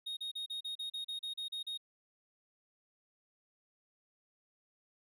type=tone bursts; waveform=triangle; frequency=3729 Hz; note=A#7; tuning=in tune; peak=-36 dBFS; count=12; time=0.06-1.776 s; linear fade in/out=10 ms; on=110 ms; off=36 ms; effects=none